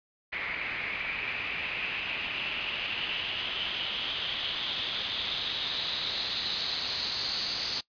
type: noise with low-pass filter sweep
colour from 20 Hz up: white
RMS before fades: -33 dBFS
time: 0.32-7.81 s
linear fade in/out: 10 ms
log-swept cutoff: 2200 to 4600 Hz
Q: 5.7
effects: noise-tail reverb RT60 0.1 s tail -21 dB re dry + resampled to 11025 Hz